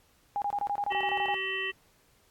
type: tone bursts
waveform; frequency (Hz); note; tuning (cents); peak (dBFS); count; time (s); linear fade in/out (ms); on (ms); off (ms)
sine; 815; G#5; -33; -27; 12; 0.36-1.343; 0; 59; 25
type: harmonic tone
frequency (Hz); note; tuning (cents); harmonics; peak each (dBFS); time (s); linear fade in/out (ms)
382.2; G4; -44; 1 / 3 / 5 / 7 / 8; -38 / -43 / -33 / -35 / -38; 0.9-1.72; 20
effects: pink hiss -65 dBFS RMS until 2.3 s + AAC 64 kbps